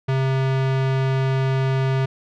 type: tone with low-pass filter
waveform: square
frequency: 133.1 Hz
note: C3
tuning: 30 cents sharp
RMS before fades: -20 dBFS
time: 0.08-2.06 s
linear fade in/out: 10 ms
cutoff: 3200 Hz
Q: 0.76
effects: none